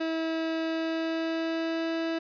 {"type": "tone with pitch glide", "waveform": "30% pulse", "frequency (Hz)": [324, 328], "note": ["E4", "E4"], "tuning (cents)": [-30, -9], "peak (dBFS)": -25, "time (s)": [0, 2.19], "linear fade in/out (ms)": 10, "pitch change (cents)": 21, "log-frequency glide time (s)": [0.64, 1.9], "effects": ["resampled to 11025 Hz", "10-bit"]}